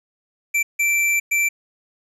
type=tone bursts at uneven times; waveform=square; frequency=2341 Hz; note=D7; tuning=6 cents flat; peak=-17 dBFS; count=3; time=0.54-0.63 / 0.79-1.2 / 1.31-1.49 s; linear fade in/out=10 ms; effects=resampled to 32000 Hz + 9-bit